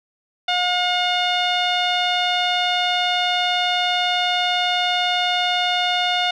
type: tone with low-pass filter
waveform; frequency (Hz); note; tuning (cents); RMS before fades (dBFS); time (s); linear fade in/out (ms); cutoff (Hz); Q
sawtooth; 718; F5; +48; -20; 0.48-6.31; 5; 3400; 5
effects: none